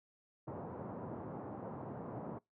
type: band-pass noise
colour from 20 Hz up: pink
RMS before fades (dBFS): -45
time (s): 0.47-2.39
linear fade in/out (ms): 10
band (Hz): 110 to 1000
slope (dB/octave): 24
effects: noise-tail reverb RT60 0.2 s tail -25 dB re dry